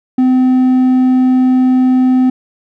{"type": "tone with hard clipping", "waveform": "sine", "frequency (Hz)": 256, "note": "C4", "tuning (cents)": -38, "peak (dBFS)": -8, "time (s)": [0.18, 2.3], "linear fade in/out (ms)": 5, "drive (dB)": 3, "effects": []}